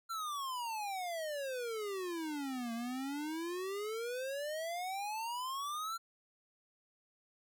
square exponential two-way sweep, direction down then up, 1374 to 227.6 to 1374 Hz, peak -38 dBFS, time 0.09-5.98 s, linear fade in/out 20 ms, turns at 2.73 s, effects none

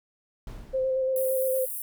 brown noise with exponential decay, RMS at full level -36 dBFS, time 0.47-1.44 s, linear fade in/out 2 ms, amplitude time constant 210 ms
sine tone with vibrato, 523 Hz, C5, 1 cent flat, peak -23 dBFS, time 0.73-1.66 s, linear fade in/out 20 ms, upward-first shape square, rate 8.7 Hz, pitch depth 14 cents each way
pink high-pass noise, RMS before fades -34 dBFS, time 1.16-1.82 s, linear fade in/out 2 ms, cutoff 9800 Hz, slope 48 dB/octave
effects none

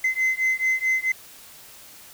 sine beating tone pair, 2052 / 2056.6 Hz, C7 / C7, -34 / -30 cents, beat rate 4.6 Hz, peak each -21 dBFS, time 0.04-1.12 s, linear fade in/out 5 ms, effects tanh soft clip ceiling -17 dBFS + white hiss -46 dBFS RMS until 2.13 s

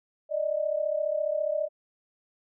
sine tone pair together, 589 / 623.7 Hz, D5 / D#5, +5 / +4 cents, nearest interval minor second, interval 99 cents, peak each -28 dBFS, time 0.29-1.69 s, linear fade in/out 50 ms, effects none

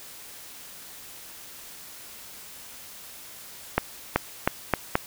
accelerating click train, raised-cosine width 0.5 ms, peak -4 dBFS, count 5, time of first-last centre 3.78-4.954 s, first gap 380 ms, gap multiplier 0.83, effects white hiss -44 dBFS RMS until 5.06 s

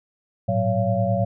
sine tone cluster, 105.9 / 115.3 / 186.9 / 561 / 684 Hz, G#2 / A#2 / F#3 / C#5 / F5, +34 / -19 / +18 / +21 / -36 cents, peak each -25 dBFS, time 0.48-1.25 s, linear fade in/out 10 ms, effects none

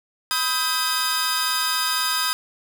sawtooth tone cluster, 998 / 1270 / 1582 / 3634 / 4946 Hz, B5 / D#6 / G6 / A#7 / D#8, +18 / +35 / +15 / -45 / -11 cents, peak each -26 / -23 / -24 / -27 / -22 dBFS, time 0.31-2.33 s, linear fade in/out 0 ms, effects none

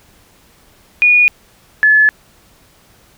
sine tone pair in turn, 2451 / 1721.1 Hz, D#7 / A6, -27 / -39 cents, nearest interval tritone, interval 612 cents, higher first, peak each -6 dBFS, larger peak neither, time 1.02-1.28 / 1.83-2.09 s, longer neither, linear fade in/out 0 ms, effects pink hiss -49 dBFS RMS until 3.17 s

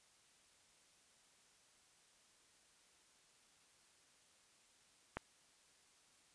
click, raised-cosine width 0.5 ms, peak -25 dBFS, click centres 5.17 s, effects white hiss -70 dBFS RMS until 6.34 s + resampled to 22050 Hz

